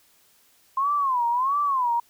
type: tone with vibrato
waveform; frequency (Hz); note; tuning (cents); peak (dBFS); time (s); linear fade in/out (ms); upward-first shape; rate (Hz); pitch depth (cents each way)
sine; 1046.5; C6; 0; -20; 0.77-2; 5; sine; 1.5; 190
effects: white hiss -60 dBFS RMS until 2.09 s